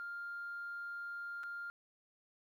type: tone with dropouts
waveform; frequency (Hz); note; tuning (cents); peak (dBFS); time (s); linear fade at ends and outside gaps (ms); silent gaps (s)
sine; 1400; F6; +4; -40; 0-1.7; 0; 1.433-1.437
effects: tanh soft clip ceiling -37 dBFS + 12-bit